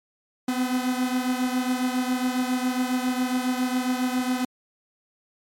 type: beating tone pair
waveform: 45% pulse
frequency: 250.7 / 258 Hz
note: B3 / C4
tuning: +26 / -24 cents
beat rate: 7.3 Hz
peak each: -24 / -28 dBFS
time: 0.48-4.45 s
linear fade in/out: 5 ms
effects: MP3 64 kbps